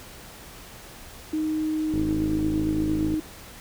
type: tone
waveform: sine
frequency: 311.1 Hz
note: D#4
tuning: in tune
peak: -23 dBFS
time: 1.33-3.2 s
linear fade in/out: 5 ms
type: click train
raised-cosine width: 3 ms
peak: -17 dBFS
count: 65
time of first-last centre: 1.94-3.141 s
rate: 53.3 Hz
effects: pink hiss -44 dBFS RMS until 3.6 s